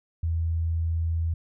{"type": "tone", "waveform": "sine", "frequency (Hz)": 82.41, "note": "E2", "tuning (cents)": 0, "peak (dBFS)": -23, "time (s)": [0.23, 1.34], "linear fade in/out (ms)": 5, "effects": []}